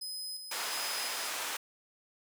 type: tone with tremolo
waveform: sawtooth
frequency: 5040 Hz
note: D#8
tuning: 21 cents sharp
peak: -35 dBFS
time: 0.01-1.3 s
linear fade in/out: 10 ms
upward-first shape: square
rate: 1.4 Hz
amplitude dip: 45%
type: band-pass noise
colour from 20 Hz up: pink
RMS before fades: -37 dBFS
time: 0.51-1.57 s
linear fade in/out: 5 ms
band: 830 to 14000 Hz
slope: 12 dB/octave
effects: none